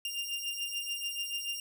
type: beating tone pair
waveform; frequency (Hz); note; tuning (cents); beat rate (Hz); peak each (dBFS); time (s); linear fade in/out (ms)
sawtooth; 2794 / 2800.9; F7 / F7; 0 / +4; 6.9; -35 / -33; 0.05-1.6; 2
effects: none